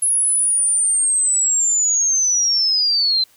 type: linear sweep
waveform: sine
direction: down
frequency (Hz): 10630 to 4053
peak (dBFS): -14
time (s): 0.02-3.24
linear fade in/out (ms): 5
effects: white hiss -54 dBFS RMS until 3.36 s